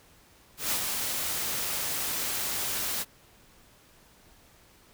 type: noise with ADSR envelope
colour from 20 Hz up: white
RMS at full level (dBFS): -27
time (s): 0.57-3.05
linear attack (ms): 150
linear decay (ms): 66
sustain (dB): -4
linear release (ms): 38
effects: pink hiss -58 dBFS RMS until 4.93 s